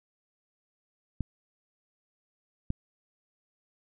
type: clicks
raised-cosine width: 5 ms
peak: -18 / -17 dBFS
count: 2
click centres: 1.207 / 2.704 s
effects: none